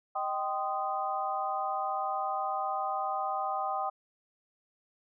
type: harmonic tone with a mistuned harmonic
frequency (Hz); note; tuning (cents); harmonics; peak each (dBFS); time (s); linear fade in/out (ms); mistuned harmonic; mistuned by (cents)
207.1; G#3; -5; 3 / 4 / 5 / 6; -39 / -32 / -38 / -35; 0.15-3.9; 10; 4; -110
effects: none